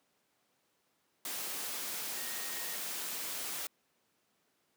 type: tone in noise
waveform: sine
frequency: 1864.7 Hz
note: A#6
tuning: in tune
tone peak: -48 dBFS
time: 2.17-2.75 s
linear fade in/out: 2 ms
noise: white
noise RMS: -39 dBFS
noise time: 1.25-3.67 s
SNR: -12 dB
effects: pink hiss -75 dBFS RMS until 4.76 s + high-pass 200 Hz 12 dB/octave